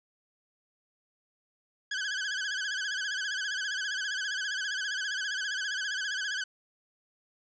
sawtooth tone with vibrato, 1590 Hz, G6, 24 cents sharp, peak -27 dBFS, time 1.91-6.44 s, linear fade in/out 5 ms, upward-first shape sine, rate 15 Hz, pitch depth 110 cents each way, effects resampled to 16000 Hz + 10-bit

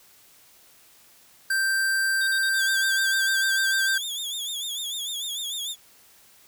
square tone, 1568 Hz, G6, in tune, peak -22 dBFS, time 1.5-3.98 s, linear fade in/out 5 ms
sine tone bursts, 3729 Hz, A#7, in tune, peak -30 dBFS, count 3, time 2.21-2.492 s, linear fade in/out 5 ms, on 64 ms, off 45 ms
sawtooth tone with vibrato, 3468 Hz, A7, 26 cents flat, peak -26 dBFS, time 2.53-5.76 s, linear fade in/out 50 ms, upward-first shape sine, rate 6.7 Hz, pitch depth 100 cents each way
effects white hiss -55 dBFS RMS until 6.47 s

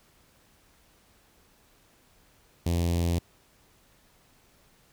sawtooth tone with notch filter, 85.5 Hz, F2, 36 cents flat, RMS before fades -26 dBFS, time 2.66-3.19 s, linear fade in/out 5 ms, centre 1400 Hz, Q 0.6, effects pink hiss -62 dBFS RMS until 4.92 s

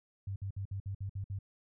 sine tone bursts, 98 Hz, G2, in tune, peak -35 dBFS, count 8, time 0.27-1.389 s, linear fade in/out 5 ms, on 90 ms, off 57 ms, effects none

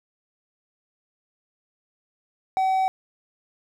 triangle tone, 760 Hz, F#5, 46 cents sharp, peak -17 dBFS, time 2.57-2.88 s, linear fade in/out 0 ms, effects none

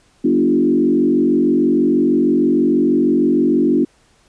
sine tone with frequency modulation, 295 Hz, D4, 8 cents sharp, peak -11 dBFS, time 0.24-3.85 s, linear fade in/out 10 ms, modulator 46.3 Hz, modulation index 1.5, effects pink hiss -55 dBFS RMS until 4.28 s + resampled to 22050 Hz

